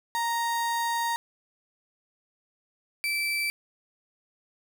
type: tone pair in turn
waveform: 35% pulse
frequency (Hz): 932.3 / 2326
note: A#5 / D7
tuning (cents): 0 / -17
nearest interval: octave + major third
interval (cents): 1583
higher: second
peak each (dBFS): -24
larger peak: neither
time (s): 0.15-1.16 / 3.04-3.5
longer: first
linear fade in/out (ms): 0
effects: none